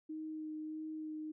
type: tone with vibrato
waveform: sine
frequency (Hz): 311.1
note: D#4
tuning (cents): 0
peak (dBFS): -40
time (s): 0.09-1.32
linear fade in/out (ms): 10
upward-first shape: sine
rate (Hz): 1.6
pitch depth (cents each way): 12
effects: none